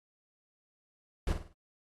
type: noise with echo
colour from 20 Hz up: brown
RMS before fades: -29 dBFS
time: 1.27-1.33 s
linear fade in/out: 2 ms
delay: 50 ms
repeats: 4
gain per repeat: -8 dB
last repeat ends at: 1.53 s
effects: AAC 32 kbps